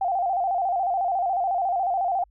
sine tone with vibrato, 740 Hz, F#5, in tune, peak -21 dBFS, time 0.01-2.24 s, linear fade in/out 5 ms, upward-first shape square, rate 14 Hz, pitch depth 86 cents each way, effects added 50 Hz sine -56 dBFS peak until 2.3 s

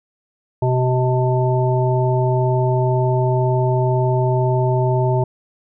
harmonic tone, 127 Hz, B2, 49 cents sharp, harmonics 1 / 3 / 5 / 7, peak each -16 / -21 / -23 / -24 dBFS, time 0.62-5.24 s, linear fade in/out 5 ms, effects none

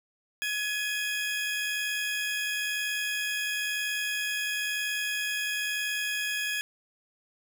40% pulse tone cluster, 1686 / 2504 / 3291 Hz, G#6 / D#7 / G#7, +26 / +10 / -16 cents, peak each -31 / -32 / -35 dBFS, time 0.42-6.61 s, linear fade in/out 0 ms, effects none

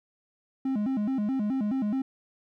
triangle tone with vibrato, 235.6 Hz, A#3, 19 cents sharp, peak -23 dBFS, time 0.65-2.02 s, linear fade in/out 5 ms, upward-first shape square, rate 4.7 Hz, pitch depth 210 cents each way, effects none

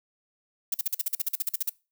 violet noise bursts, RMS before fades -26 dBFS, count 15, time 0.72-1.695 s, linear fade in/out 5 ms, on 23 ms, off 45 ms, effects noise-tail reverb RT60 0.3 s tail -23 dB re dry

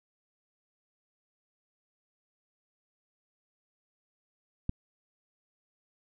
click, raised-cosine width 5 ms, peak -17 dBFS, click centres 4.694 s, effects none

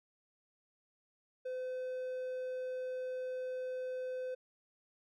triangle tone, 510 Hz, C5, 44 cents flat, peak -35 dBFS, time 1.45-4.35 s, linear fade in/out 10 ms, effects none

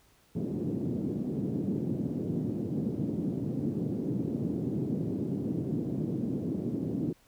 white band-pass noise, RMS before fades -32 dBFS, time 0.35-7.13 s, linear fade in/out 10 ms, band 120 to 320 Hz, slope 24 dB/octave, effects pink hiss -64 dBFS RMS until 7.27 s

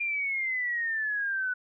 sine exponential sweep, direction down, 2413 to 1482 Hz, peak -27 dBFS, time 0-1.54 s, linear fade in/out 10 ms, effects none

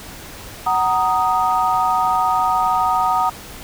sine chord, D# minor, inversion first, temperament just, 746.7 / 933.4 / 1244.5 Hz, F#5 / A#5 / D#6, +16 / +2 / 0 cents, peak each -19 dBFS, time 0.66-3.3 s, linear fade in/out 10 ms, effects pink hiss -36 dBFS RMS until 3.63 s

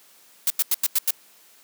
blue noise bursts, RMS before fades -20 dBFS, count 6, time 0.47-1.107 s, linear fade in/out 2 ms, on 32 ms, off 89 ms, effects white hiss -54 dBFS RMS until 1.63 s + high-pass 200 Hz 12 dB/octave

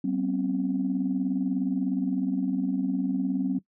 sine tone cluster, 191.1 / 248.1 / 267.7 Hz, G3 / B3 / C4, -44 / +8 / +40 cents, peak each -28 / -31 / -26 dBFS, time 0.04-3.59 s, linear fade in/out 5 ms, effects noise-tail reverb RT60 0.1 s tail -19 dB re dry + tanh soft clip ceiling -16 dBFS

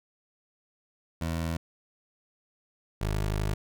20% pulse tone pair in turn, 82.41 / 51.82 Hz, E2 / G#1, 0 / -3 cents, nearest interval minor sixth, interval 803 cents, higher first, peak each -24 / -22 dBFS, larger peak second, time 1.21-1.57 / 3.01-3.54 s, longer second, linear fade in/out 5 ms, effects none

